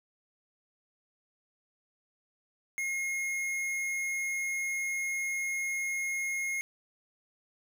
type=tone with hard clipping; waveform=sine; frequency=2151 Hz; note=C7; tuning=47 cents sharp; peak=-32 dBFS; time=2.78-6.61 s; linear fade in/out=0 ms; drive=13 dB; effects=none